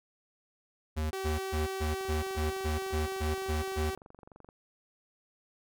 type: tone bursts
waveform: square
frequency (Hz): 77.7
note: D#2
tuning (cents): -2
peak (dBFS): -30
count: 11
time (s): 0.96-3.91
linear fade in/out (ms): 20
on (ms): 150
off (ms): 130
type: tone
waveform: sawtooth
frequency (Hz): 383.4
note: G4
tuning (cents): -38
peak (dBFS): -30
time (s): 1.13-3.95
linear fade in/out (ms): 0
type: click train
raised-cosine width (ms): 1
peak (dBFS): -37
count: 59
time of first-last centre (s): 2.01-4.489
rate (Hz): 23.4
effects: none